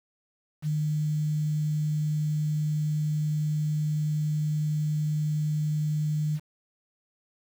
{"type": "tone with quantisation", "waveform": "sine", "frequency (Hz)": 151.8, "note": "D#3", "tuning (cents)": -42, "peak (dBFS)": -24, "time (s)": [0.62, 6.4], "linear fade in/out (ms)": 50, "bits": 8, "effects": []}